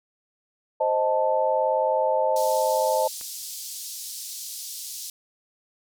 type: chord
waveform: sine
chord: A diminished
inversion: first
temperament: equal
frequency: 523.3 / 622.3 / 880 Hz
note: C5 / Eb5 / A5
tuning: 0 / 0 / 0 cents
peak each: -24 dBFS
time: 0.8-3.08 s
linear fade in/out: 10 ms
type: band-pass noise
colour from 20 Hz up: pink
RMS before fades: -36 dBFS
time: 2.36-5.1 s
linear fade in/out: 2 ms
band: 4400 to 16000 Hz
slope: 24 dB/octave
type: click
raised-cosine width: 0.3 ms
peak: -27 dBFS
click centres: 3.212 s
effects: none